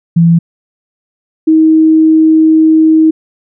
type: tone pair in turn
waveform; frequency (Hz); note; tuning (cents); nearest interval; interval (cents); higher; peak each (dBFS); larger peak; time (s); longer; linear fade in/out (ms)
sine; 167.9 / 317; E3 / D#4; +32 / +32; major seventh; 1100; second; -3; neither; 0.16-0.39 / 1.47-3.11; second; 10
effects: none